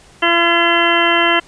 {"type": "harmonic tone with a mistuned harmonic", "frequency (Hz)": 340.2, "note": "F4", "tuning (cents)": -45, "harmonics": [1, 2, 3, 4, 5, 6, 8, 9], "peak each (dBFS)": [-19, -19, -19, -19, -19, -19, -19, -19], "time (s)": [0.22, 1.4], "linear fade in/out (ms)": 10, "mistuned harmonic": 9, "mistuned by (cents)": 17, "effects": ["pink hiss -45 dBFS RMS until 1.47 s", "resampled to 22050 Hz"]}